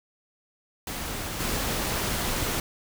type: noise with level steps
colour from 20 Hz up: pink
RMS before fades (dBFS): -33 / -28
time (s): 0.87-2.6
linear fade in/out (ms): 2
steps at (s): 1.39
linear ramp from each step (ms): 20
effects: none